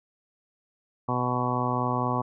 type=harmonic tone; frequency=124.3 Hz; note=B2; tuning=12 cents sharp; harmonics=1 / 2 / 3 / 4 / 5 / 6 / 7 / 8 / 9; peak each=-30 / -31 / -36 / -36 / -36 / -34 / -33 / -32 / -31 dBFS; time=1.08-2.22 s; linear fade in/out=10 ms; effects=none